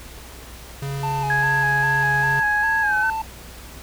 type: tone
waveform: square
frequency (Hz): 138.59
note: C#3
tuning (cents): 0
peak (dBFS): -26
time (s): 0.82-2.4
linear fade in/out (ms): 5
type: tone with vibrato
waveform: triangle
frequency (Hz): 865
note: A5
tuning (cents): -30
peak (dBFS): -21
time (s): 1.03-3.22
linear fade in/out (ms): 5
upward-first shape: square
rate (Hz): 2.5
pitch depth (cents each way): 44
type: tone with pitch glide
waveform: sine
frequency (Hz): 1661.2 to 1523.3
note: G#6 to F#6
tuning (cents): 0 to +50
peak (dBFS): -18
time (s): 1.3-3.1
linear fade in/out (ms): 2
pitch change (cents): -150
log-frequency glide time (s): 2.83-2.95
effects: added 60 Hz sine -41 dBFS peak until 3.82 s + pink hiss -41 dBFS RMS until 3.82 s